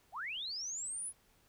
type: linear sweep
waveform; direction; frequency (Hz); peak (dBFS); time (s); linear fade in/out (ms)
sine; up; 615 to 10548; -38; 0.12-1.13; 50
effects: pink hiss -69 dBFS RMS until 1.48 s